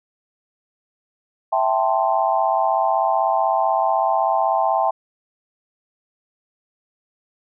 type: chord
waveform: sine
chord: A minor seventh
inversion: second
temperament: equal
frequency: 659.3 / 784 / 880 / 1046.5 Hz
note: E5 / G5 / A5 / C6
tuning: 0 / 0 / 0 / 0 cents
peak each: -21 / -20 / -22 / -24 dBFS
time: 1.52-4.91 s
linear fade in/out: 10 ms
effects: none